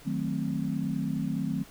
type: chord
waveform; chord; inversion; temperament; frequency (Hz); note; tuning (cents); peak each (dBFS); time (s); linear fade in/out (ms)
sine; D# diminished seventh; none; equal; 155.56 / 185 / 220 / 261.6; D#3 / F#3 / A3 / C4; 0 / 0 / 0 / 0; -33; 0.05-1.64; 20
effects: pink hiss -52 dBFS RMS until 1.7 s